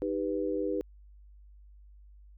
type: chord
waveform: sine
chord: Eb augmented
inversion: none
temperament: equal with one note detuned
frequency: 311.1 / 394.7 / 493.9 Hz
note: Eb4 / G4 / B4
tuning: 0 / +12 / 0 cents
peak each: -33 dBFS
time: 0.02-0.81 s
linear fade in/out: 0 ms
effects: added 50 Hz sine -51 dBFS peak until 2.37 s